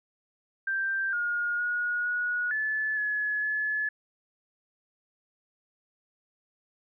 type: tone with pitch steps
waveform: sine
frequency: 1574 / 1428 / 1447 / 1457 / 1733 / 1701 / 1715 Hz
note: G6 / F6 / F#6 / F#6 / A6 / G#6 / A6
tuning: +7 / +38 / -39 / -27 / -27 / +41 / -45 cents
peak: -26 dBFS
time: 0.67-3.89 s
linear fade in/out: 5 ms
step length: 460 ms
effects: none